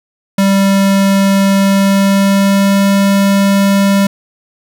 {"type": "tone with pitch glide", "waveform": "square", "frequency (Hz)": [196, 197.71], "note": ["G3", "G3"], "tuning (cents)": [0, 15], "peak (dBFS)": -8, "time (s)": [0.38, 4.07], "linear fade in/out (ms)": 5, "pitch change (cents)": 15, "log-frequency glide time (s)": [1.56, 2.88], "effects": ["8-bit"]}